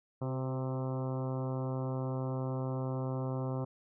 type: harmonic tone with a mistuned harmonic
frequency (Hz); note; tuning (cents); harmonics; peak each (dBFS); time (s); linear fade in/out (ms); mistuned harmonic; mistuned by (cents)
130.81; C3; 0; 1 / 2 / 3 / 4 / 5 / 6 / 7 / 8 / 9 / 10; -34 / -40 / -43 / -42 / -47 / -49 / -50 / -50 / -53 / -55; 0.21-3.65; 10; 3; -20
effects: none